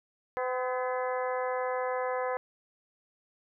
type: harmonic tone with a mistuned harmonic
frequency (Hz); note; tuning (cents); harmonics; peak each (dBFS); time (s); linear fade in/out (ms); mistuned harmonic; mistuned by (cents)
253.9; B3; +48; 2 / 3 / 4 / 5 / 6 / 7 / 8; -31 / -36 / -36 / -41 / -47 / -42 / -45; 0.37-2.37; 0; 7; -63
effects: none